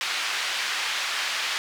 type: band-pass noise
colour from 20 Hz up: pink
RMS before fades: -28 dBFS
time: 0.01-1.58 s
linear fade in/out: 0 ms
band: 1600 to 4500 Hz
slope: 12 dB/octave
effects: none